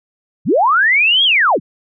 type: linear two-way sweep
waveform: sine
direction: up then down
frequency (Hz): 98 to 3356 to 98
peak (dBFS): -9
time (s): 0.45-1.6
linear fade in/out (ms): 50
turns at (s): 1.24
effects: none